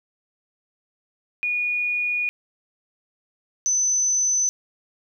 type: tone pair in turn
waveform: sine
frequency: 2451 / 6063 Hz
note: D#7 / F#8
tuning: -27 / +41 cents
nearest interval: octave + major third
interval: 1568 cents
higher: second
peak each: -21 / -18 dBFS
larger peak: second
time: 1.43-2.29 / 3.66-4.49 s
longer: first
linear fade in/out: 0 ms
effects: 10-bit